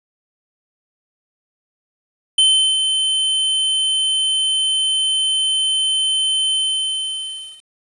square tone with ADSR envelope, 3075 Hz, G7, 34 cents flat, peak -10 dBFS, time 2.38-7.63 s, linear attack 5 ms, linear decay 380 ms, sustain -6 dB, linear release 1100 ms, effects resampled to 24000 Hz + 8-bit

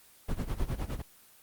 brown noise with tremolo, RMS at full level -29 dBFS, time 0.28-1.02 s, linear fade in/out 10 ms, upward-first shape sine, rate 9.7 Hz, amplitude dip 85%, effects white hiss -58 dBFS RMS until 1.42 s + Opus 24 kbps

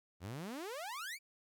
sawtooth exponential sweep, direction up, 81 to 2418 Hz, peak -38 dBFS, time 0.2-1.19 s, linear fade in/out 50 ms, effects 13-bit

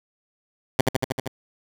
10% pulse tone with echo, 130.81 Hz, C3, in tune, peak -6 dBFS, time 0.79-0.81 s, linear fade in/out 2 ms, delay 78 ms, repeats 6, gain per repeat -2 dB, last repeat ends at 1.278 s, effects none

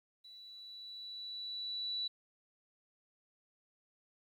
sine tone with level ramp, 3947 Hz, B7, 2 cents flat, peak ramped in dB -52 to -34 dBFS, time 0.24-2.08 s, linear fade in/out 10 ms, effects 12-bit

